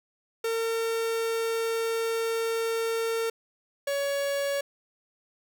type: tone pair in turn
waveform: 45% pulse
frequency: 454.9 / 561.8 Hz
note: A#4 / C#5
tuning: -42 / +23 cents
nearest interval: major third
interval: 365 cents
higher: second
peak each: -26 dBFS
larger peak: neither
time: 0.44-3.3 / 3.87-4.61 s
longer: first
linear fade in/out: 5 ms
effects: none